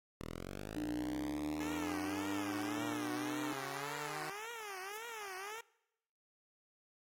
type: linear sweep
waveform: 5% pulse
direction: up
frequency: 38.89 to 155.56 Hz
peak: -32 dBFS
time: 0.21-4.3 s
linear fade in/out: 0 ms
type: tone with pitch glide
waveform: sine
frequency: 301.1 to 298.8 Hz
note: D4 to D4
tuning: +43 to +30 cents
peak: -37 dBFS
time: 0.76-3.53 s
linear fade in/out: 0 ms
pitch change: -13 cents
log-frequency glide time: 1.02-3.12 s
type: tone with vibrato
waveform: 10% pulse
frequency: 418 Hz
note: G#4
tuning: 11 cents sharp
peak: -36 dBFS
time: 1.6-5.61 s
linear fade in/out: 5 ms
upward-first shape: triangle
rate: 1.8 Hz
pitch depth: 240 cents each way
type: noise with exponential growth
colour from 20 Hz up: violet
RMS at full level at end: -48 dBFS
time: 4.8-4.97 s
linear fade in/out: 0 ms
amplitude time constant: 35 ms
effects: noise-tail reverb RT60 0.9 s tail -23 dB re dry + AAC 48 kbps